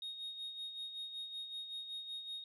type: tone with tremolo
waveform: sine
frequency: 3729 Hz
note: A#7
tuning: in tune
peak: -38 dBFS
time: 0.02-2.44 s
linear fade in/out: 2 ms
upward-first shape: sine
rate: 5.3 Hz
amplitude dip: 60%
effects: tanh soft clip ceiling -39 dBFS